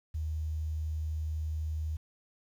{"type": "tone with quantisation", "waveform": "sine", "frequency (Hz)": 78, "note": "D#2", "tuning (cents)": 5, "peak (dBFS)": -31, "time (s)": [0.14, 1.97], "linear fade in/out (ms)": 10, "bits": 10, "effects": []}